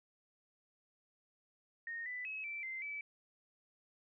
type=tone with pitch steps; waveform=sine; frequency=1851 / 1990 / 2568 / 2333 / 2079 / 2303 Hz; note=A#6 / B6 / E7 / D7 / C7 / D7; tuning=-13 / +13 / -46 / -12 / -12 / -34 cents; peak=-40 dBFS; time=1.87-3.01 s; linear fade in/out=2 ms; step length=190 ms; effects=none